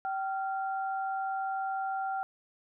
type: tone pair together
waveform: sine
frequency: 772.2 / 1387 Hz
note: G5 / F6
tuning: -26 / -12 cents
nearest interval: minor seventh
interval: 1014 cents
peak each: -31 / -38 dBFS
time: 0.05-2.23 s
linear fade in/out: 0 ms
effects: none